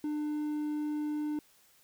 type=tone; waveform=triangle; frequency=299.8 Hz; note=D4; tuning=36 cents sharp; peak=-29 dBFS; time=0.04-1.39 s; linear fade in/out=2 ms; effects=white hiss -64 dBFS RMS until 1.83 s